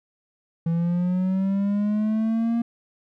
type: linear sweep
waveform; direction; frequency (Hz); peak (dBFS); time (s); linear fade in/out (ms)
triangle; up; 164.81 to 235; -18; 0.66-2.62; 5
effects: none